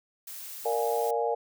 blue noise, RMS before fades -41 dBFS, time 0.27-1.11 s, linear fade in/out 5 ms
sine chord, Bb dominant seventh, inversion none, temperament equal, 466.2 / 587.3 / 698.5 / 830.6 Hz, Bb4 / D5 / F5 / Ab5, 0 / 0 / 0 / 0 cents, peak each -28 / -33 / -32 / -31 dBFS, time 0.65-1.35 s, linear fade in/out 10 ms
effects none

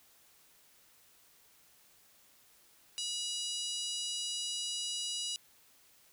harmonic tone with a mistuned harmonic, 980 Hz, B5, 14 cents flat, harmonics 3 / 4 / 5 / 6 / 7 / 8 / 9 / 10, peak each -39 / -41 / -43 / -45 / -46 / -47 / -48 / -49 dBFS, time 2.98-5.36 s, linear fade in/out 0 ms, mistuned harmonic 3, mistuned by -23 cents, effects white hiss -64 dBFS RMS until 6.12 s

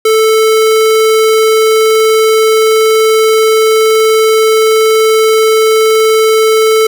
square tone, 439.5 Hz, A4, 2 cents flat, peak -6 dBFS, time 0.05-6.87 s, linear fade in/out 5 ms, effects none

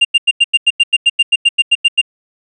triangle tone bursts, 2794 Hz, F7, in tune, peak -4 dBFS, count 16, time 0.01-2.015 s, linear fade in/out 10 ms, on 40 ms, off 91 ms, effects resampled to 22050 Hz

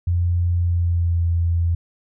sine tone with pitch glide, 87.2 to 84.86 Hz, F2 to F2, -2 to -49 cents, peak -16 dBFS, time 0.07-1.75 s, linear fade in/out 5 ms, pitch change -47 cents, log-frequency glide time 0.57-1.24 s, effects none

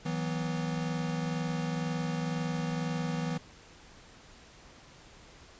square chord, E suspended second, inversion none, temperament equal with one note detuned, 163.01 / 185 / 246.9 Hz, E3 / F#3 / B3, -19 / 0 / 0 cents, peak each -33 / -39 / -38 dBFS, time 0.05-3.38 s, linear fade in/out 10 ms, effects pink hiss -54 dBFS RMS until 5.59 s + resampled to 16000 Hz

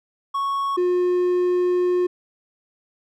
triangle tone pair in turn, 1107 / 358.7 Hz, C#6 / F4, -3 / +46 cents, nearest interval octave + minor sixth, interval 1951 cents, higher first, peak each -19 / -15 dBFS, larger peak second, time 0.34-0.77 / 0.77-2.07 s, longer second, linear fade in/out 10 ms, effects none

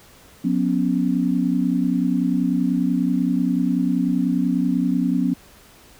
sine chord, F# suspended fourth, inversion none, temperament equal with one note detuned, 181.09 / 246.9 / 277.2 Hz, F#3 / B3 / C#4, -37 / 0 / 0 cents, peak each -22 / -21 / -22 dBFS, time 0.44-5.34 s, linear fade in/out 10 ms, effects pink hiss -49 dBFS RMS until 5.99 s

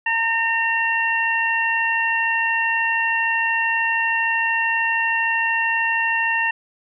harmonic tone, 913 Hz, A#5, 36 cents flat, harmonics 1 / 2 / 3, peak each -24 / -20 / -23 dBFS, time 0.06-6.51 s, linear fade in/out 5 ms, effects none

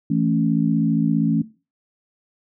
sine chord, A major, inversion second, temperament equal, 164.81 / 220 / 277.2 Hz, E3 / A3 / C#4, 0 / 0 / 0 cents, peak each -21 dBFS, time 0.1-1.42 s, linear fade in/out 5 ms, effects noise-tail reverb RT60 0.3 s tail -17 dB re dry

